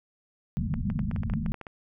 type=low-pass noise; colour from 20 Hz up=white; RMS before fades=-29 dBFS; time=0.57-1.52 s; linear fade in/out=0 ms; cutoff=230 Hz; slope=96 dB/octave
type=clicks; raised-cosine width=0.5 ms; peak=-25 dBFS; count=12; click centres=0.74 / 0.901 / 0.992 / 1.113 / 1.162 / 1.234 / 1.299 / 1.337 / 1.462 / 1.543 / 1.613 / 1.668 s
effects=none